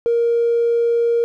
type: tone with tanh clipping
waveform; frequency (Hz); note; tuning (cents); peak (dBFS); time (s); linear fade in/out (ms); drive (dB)
triangle; 468.5; A#4; +9; -13; 0.06-1.24; 0; 1
effects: none